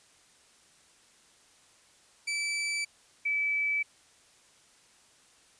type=tone pair in turn; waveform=sawtooth / sine; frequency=2316 / 2303 Hz; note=D7 / D7; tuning=-25 / -34 cents; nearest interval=unison; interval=9 cents; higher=first; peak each=-26 dBFS; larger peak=neither; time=2.27-2.85 / 3.25-3.83 s; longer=neither; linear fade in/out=10 ms; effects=white hiss -61 dBFS RMS until 5.59 s + resampled to 22050 Hz